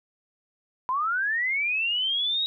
sine linear sweep, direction up, 987.8 to 3833 Hz, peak -23 dBFS, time 0.89-2.46 s, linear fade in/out 0 ms, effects none

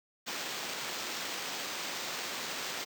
white noise with sample-and-hold, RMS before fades -38 dBFS, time 0.26-2.85 s, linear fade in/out 20 ms, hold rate 11025 Hz, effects high-pass 200 Hz 12 dB/octave

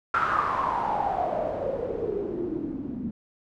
white noise with low-pass filter sweep, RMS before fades -28 dBFS, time 0.14-3.11 s, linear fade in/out 2 ms, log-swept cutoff 1400 to 230 Hz, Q 8, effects none

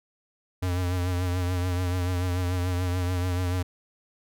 square tone with vibrato, 90 Hz, F#2, 47 cents flat, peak -25 dBFS, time 0.62-3.63 s, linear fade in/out 10 ms, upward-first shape triangle, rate 6.9 Hz, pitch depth 51 cents each way, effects none

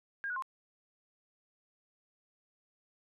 sine tone with pitch steps, 1616 / 1469 / 1058 Hz, G#6 / F#6 / C6, -48 / -13 / +19 cents, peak -34 dBFS, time 0.24-0.423 s, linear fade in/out 0 ms, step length 61 ms, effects none

